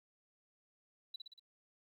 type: tone with echo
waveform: sine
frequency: 3951 Hz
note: B7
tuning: in tune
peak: -40 dBFS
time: 1.14-1.16 s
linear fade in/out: 5 ms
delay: 59 ms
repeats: 4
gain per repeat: -4 dB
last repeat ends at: 1.396 s
effects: tanh soft clip ceiling -38 dBFS + 13-bit